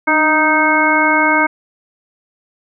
harmonic tone with a mistuned harmonic, 311.1 Hz, D#4, in tune, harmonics 1 / 2 / 3 / 4 / 5 / 7, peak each -18 / -20 / -16 / -19 / -16 / -16 dBFS, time 0.07-1.47 s, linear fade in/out 10 ms, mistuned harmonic 1, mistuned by -44 cents, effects none

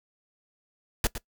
pink noise with echo, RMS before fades -23 dBFS, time 1.04-1.07 s, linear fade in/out 2 ms, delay 110 ms, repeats 1, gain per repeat -11 dB, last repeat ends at 1.18 s, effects noise-tail reverb RT60 0.1 s tail -20 dB re dry

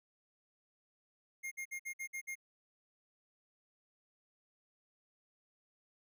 square tone bursts, 2131 Hz, C7, 31 cents sharp, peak -40 dBFS, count 7, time 1.43-2.355 s, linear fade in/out 20 ms, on 85 ms, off 55 ms, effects none

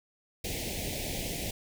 pink band-stop noise, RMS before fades -35 dBFS, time 0.44-1.51 s, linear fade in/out 5 ms, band 760 to 2000 Hz, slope 48 dB/octave, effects none

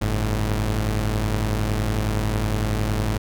sawtooth tone pair together, 48.32 / 107.5 Hz, G1 / A2, -24 / -40 cents, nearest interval octave + major second, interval 1384 cents, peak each -20 / -19 dBFS, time 0.01-3.18 s, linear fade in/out 10 ms, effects none

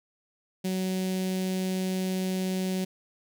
sawtooth tone with notch filter, 186.8 Hz, F#3, 17 cents sharp, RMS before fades -29 dBFS, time 0.64-2.85 s, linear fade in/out 10 ms, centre 1200 Hz, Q 0.53, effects none

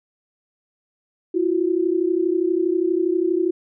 sine tone pair together, 335.2 / 367.6 Hz, E4 / F#4, +29 / -11 cents, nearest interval major second, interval 160 cents, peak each -20 dBFS, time 1.34-3.51 s, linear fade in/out 10 ms, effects none

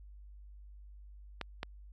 clicks, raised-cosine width 0.3 ms, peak -20 dBFS, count 2, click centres 1.413 / 1.631 s, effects added 50 Hz sine -49 dBFS peak until 1.92 s + MP3 96 kbps

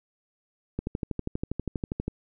click train, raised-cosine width 3 ms, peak -16 dBFS, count 17, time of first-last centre 0.79-2.08 s, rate 12.4 Hz, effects none

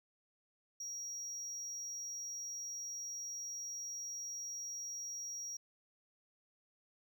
triangle tone, 5680 Hz, F8, 28 cents sharp, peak -40 dBFS, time 0.8-5.57 s, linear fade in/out 5 ms, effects none

